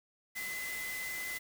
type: tone in noise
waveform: sine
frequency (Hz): 2027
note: B6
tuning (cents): +45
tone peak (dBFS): -38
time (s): 0.35-1.39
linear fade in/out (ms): 20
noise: white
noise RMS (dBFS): -43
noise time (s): 0.35-1.39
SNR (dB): +2
effects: none